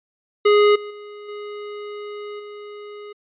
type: tone with level steps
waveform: square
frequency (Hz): 415.3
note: G#4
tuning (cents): 0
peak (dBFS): -12 / -31 / -36 / -31 / -35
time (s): 0.45-3.13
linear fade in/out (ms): 10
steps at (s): 0.75 / 0.9 / 1.28 / 2.39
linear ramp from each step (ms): 10
effects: resampled to 8000 Hz